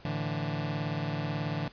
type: chord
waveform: sawtooth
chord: A suspended fourth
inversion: none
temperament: just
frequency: 110 / 146.67 / 165 Hz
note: A2 / D3 / E3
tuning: 0 / -2 / +2 cents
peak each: -33 / -29 / -31 dBFS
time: 0.05-1.68 s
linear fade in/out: 0 ms
effects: pink hiss -55 dBFS RMS until 1.72 s + resampled to 11025 Hz